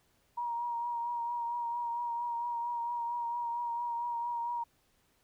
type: tone with vibrato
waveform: sine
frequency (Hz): 947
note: A#5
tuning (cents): +27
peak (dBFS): -32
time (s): 0.37-4.64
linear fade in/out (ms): 10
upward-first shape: triangle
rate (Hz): 4.4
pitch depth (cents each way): 30
effects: pink hiss -71 dBFS RMS until 5.23 s